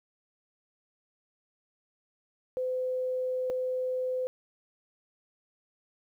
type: tone pair in turn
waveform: sine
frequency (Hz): 510 / 510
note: C5 / C5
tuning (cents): -44 / -44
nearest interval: unison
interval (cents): 0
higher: neither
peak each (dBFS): -28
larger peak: neither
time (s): 2.57-3.5 / 3.5-4.27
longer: first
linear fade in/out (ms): 0
effects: 11-bit